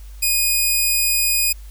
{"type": "tone", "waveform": "5% pulse", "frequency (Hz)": 2475, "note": "D#7", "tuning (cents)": -10, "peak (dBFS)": -6, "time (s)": [0.22, 1.53], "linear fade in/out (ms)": 10, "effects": ["added 50 Hz sine -34 dBFS peak until 1.7 s", "white hiss -51 dBFS RMS until 1.7 s"]}